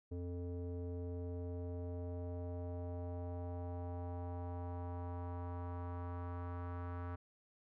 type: tone with low-pass filter sweep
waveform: square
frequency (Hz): 87.9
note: F2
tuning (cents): +12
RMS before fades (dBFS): -43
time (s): 0.11-7.16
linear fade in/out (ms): 10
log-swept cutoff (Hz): 410 to 1300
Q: 2.5
effects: none